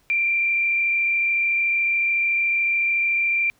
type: tone with frequency modulation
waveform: sine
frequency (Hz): 2370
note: D7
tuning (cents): +15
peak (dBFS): -18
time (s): 0.1-3.5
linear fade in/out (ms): 0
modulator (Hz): 33.8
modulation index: 0.91
effects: pink hiss -62 dBFS RMS until 3.59 s